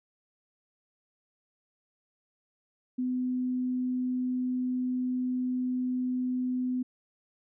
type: tone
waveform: sine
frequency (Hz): 252.4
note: B3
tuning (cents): +38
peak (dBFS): -27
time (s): 2.98-6.83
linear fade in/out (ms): 10
effects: none